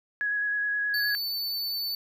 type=tone with vibrato; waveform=sine; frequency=1671 Hz; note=G#6; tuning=10 cents sharp; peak=-25 dBFS; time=0.21-1.15 s; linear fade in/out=0 ms; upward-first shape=square; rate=9.5 Hz; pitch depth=10 cents each way
type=tone; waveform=square; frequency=4505 Hz; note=C#8; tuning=27 cents sharp; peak=-29 dBFS; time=0.94-1.95 s; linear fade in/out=2 ms
effects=none